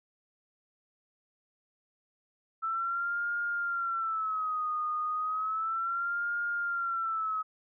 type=tone with vibrato; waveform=sine; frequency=1318.5 Hz; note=E6; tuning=in tune; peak=-29 dBFS; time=2.62-7.43 s; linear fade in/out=20 ms; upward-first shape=sine; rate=0.33 Hz; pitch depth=120 cents each way; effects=none